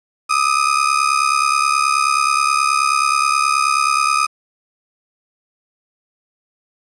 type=ring-modulated tone; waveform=35% pulse; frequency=1244.5 Hz; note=D#6; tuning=in tune; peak=-9 dBFS; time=0.29-4.27 s; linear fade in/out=20 ms; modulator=34.7 Hz; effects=resampled to 24000 Hz + 7-bit

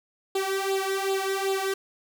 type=tone with flanger; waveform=sawtooth; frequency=387.6 Hz; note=G4; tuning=20 cents flat; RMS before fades=-27 dBFS; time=0.35-1.74 s; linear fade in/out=5 ms; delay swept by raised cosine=0.25 to 2.05 ms; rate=2.6 Hz; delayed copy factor=+0.75; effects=none

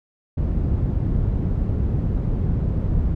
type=low-pass noise; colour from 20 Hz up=white; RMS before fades=-21 dBFS; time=0.37-3.15 s; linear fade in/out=10 ms; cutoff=110 Hz; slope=12 dB/octave; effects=none

